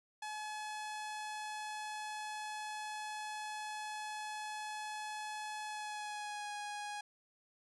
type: tone with pitch glide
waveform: sawtooth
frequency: 852 to 828.7 Hz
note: G#5 to G#5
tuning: +44 to -4 cents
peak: -37 dBFS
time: 0.22-7.01 s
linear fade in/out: 5 ms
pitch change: -48 cents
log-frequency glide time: 5.66-6.52 s
effects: resampled to 24000 Hz